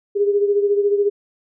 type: beating tone pair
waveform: sine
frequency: 404.8 / 418.8 Hz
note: G#4 / G#4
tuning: -44 / +15 cents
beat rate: 14 Hz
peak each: -15 / -22 dBFS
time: 0.15-1.1 s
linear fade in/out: 20 ms
effects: none